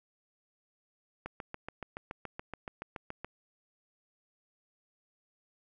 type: click train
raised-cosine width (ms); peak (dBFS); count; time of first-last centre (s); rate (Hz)
0.5; -24; 15; 1.26-3.246; 7.05
effects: none